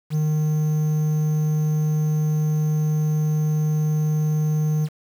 triangle tone with quantisation, 153.3 Hz, D#3, 25 cents flat, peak -16 dBFS, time 0.1-4.89 s, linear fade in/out 50 ms, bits 7, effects none

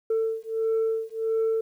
sine beating tone pair, 446.2 / 447.7 Hz, A4 / A4, +24 / +30 cents, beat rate 1.5 Hz, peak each -25 dBFS, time 0.1-1.61 s, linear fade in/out 5 ms, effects tanh soft clip ceiling -19 dBFS + 10-bit

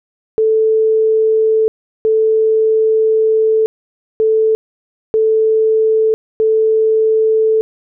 sine tone bursts at uneven times, 439.6 Hz, A4, 2 cents flat, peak -9 dBFS, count 5, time 0.38-1.68 / 2.05-3.66 / 4.2-4.55 / 5.14-6.14 / 6.4-7.61 s, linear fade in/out 0 ms, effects none

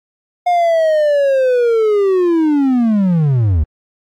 triangle linear sweep, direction down, 717 to 69.3 Hz, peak -8 dBFS, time 0.46-3.64 s, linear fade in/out 10 ms, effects AAC 64 kbps

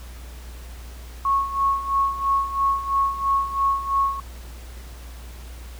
sine tone with tremolo, 1100 Hz, C#6, 14 cents flat, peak -16 dBFS, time 1.25-4.2 s, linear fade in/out 2 ms, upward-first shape sine, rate 3 Hz, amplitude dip 75%, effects added 60 Hz sine -36 dBFS peak until 5.79 s + pink hiss -46 dBFS RMS until 5.79 s

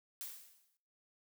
blue noise with exponential decay, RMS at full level -42 dBFS, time 0.21-0.77 s, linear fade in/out 0 ms, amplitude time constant 120 ms, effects noise-tail reverb RT60 0.6 s tail -21 dB re dry

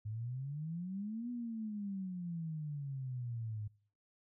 sine exponential two-way sweep, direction up then down, 103.83 to 245.9 to 103.83 Hz, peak -38 dBFS, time 0.05-3.68 s, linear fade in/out 10 ms, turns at 1.3 s, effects noise-tail reverb RT60 0.5 s tail -22 dB re dry

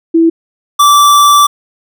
sine / square tone pair in turn, 329.6 / 1164.1 Hz, E4 / D6, 0 / -16 cents, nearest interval octave + minor seventh, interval 2184 cents, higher second, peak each -4 dBFS, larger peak neither, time 0.14-0.3 / 0.79-1.47 s, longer second, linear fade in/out 10 ms, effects none

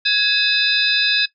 sine tone cluster, 1665 / 2579 / 3597 / 3991 / 4975 Hz, G#6 / E7 / A7 / B7 / D#8, +4 / -39 / +37 / +17 / -1 cents, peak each -21 dBFS, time 0.05-1.26 s, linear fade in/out 10 ms, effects noise-tail reverb RT60 0.1 s tail -17 dB re dry

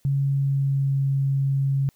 sine tone with pitch glide, 138.59 to 137.08 Hz, C#3 to C#3, 0 to -19 cents, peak -19 dBFS, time 0.05-1.89 s, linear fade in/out 0 ms, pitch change -19 cents, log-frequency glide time 0.22-1.03 s, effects white hiss -64 dBFS RMS until 1.95 s

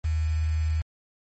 sine tone with quantisation, 78.9 Hz, D#2, 25 cents sharp, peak -22 dBFS, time 0.04-0.82 s, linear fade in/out 10 ms, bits 7, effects MP3 32 kbps

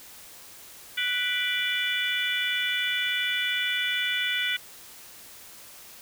harmonic tone with a mistuned harmonic, 493.9 Hz, B4, in tune, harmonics 3 / 4 / 5 / 6 / 7, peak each -31 / -31 / -31 / -31 / -31 dBFS, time 0.97-4.57 s, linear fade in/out 10 ms, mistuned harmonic 5, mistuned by -83 cents, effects white hiss -47 dBFS RMS until 6.01 s

